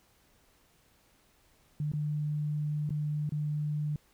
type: tone with dropouts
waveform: sine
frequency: 149.6 Hz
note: D3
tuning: 32 cents sharp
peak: -29 dBFS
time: 1.8-3.96 s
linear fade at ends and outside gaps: 2 ms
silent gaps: 1.918-1.935 / 2.893-2.905 / 3.293-3.321 s
effects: pink hiss -66 dBFS RMS until 4.13 s